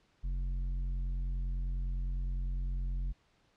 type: tone with tanh clipping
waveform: sine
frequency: 44.89 Hz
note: F1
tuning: 48 cents sharp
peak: -33 dBFS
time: 0.23-3.13 s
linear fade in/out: 20 ms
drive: 8 dB
effects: pink hiss -70 dBFS RMS until 3.56 s + low-pass 5000 Hz 12 dB/octave